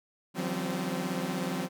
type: tone cluster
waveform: sawtooth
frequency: 151.6 / 173.7 / 190.4 / 258.5 / 273.9 Hz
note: D#3 / F3 / F#3 / C4 / C#4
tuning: -45 / -9 / +50 / -21 / -21 cents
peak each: -39 / -31 / -31 / -32 / -39 dBFS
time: 0.34-1.69 s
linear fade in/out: 50 ms
effects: none

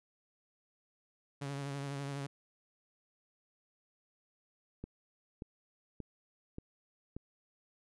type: tone with vibrato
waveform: sawtooth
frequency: 140 Hz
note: C#3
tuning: 18 cents sharp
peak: -34 dBFS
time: 1.41-2.27 s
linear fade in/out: 10 ms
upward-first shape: triangle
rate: 12 Hz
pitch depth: 40 cents each way
type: click train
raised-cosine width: 3 ms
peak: -29 dBFS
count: 5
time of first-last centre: 4.84-7.166 s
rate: 1.72 Hz
effects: resampled to 24000 Hz

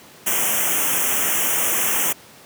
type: band-stop noise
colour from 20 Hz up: white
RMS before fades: -20 dBFS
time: 0.26-2.13 s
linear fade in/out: 10 ms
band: 3300 to 5700 Hz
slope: 96 dB/octave
effects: pink hiss -45 dBFS RMS until 2.45 s + high-pass 150 Hz 12 dB/octave

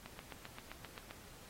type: click train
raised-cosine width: 0.3 ms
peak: -30 dBFS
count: 9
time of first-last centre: 0.06-1.11 s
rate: 7.62 Hz
effects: pink hiss -57 dBFS RMS until 1.49 s + AAC 48 kbps

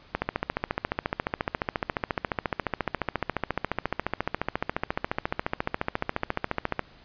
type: click train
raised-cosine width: 0.5 ms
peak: -10 dBFS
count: 96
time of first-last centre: 0.15-6.793 s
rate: 14.3 Hz
effects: pink hiss -54 dBFS RMS until 7.04 s + resampled to 11025 Hz

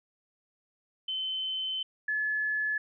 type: tone pair in turn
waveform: sine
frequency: 3064 / 1716.4 Hz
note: G7 / A6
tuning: -40 / -43 cents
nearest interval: minor seventh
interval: 1003 cents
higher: first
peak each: -30 / -27 dBFS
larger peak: second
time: 1.08-1.83 / 2.08-2.78 s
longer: first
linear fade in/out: 5 ms
effects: none

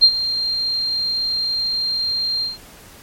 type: tone with ADSR envelope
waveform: sine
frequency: 4186 Hz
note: C8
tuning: in tune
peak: -4 dBFS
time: 0.01-2.58 s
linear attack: 28 ms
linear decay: 64 ms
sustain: -14 dB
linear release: 160 ms
effects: pink hiss -43 dBFS RMS until 3.02 s + MP3 64 kbps

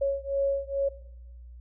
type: beating tone pair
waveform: sine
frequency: 552 / 554.3 Hz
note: C#5 / C#5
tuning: -7 / 0 cents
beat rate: 2.3 Hz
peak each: -28 dBFS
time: 0.01-0.89 s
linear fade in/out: 10 ms
effects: noise-tail reverb RT60 0.9 s tail -17 dB re dry + added 60 Hz sine -43 dBFS peak until 1.6 s

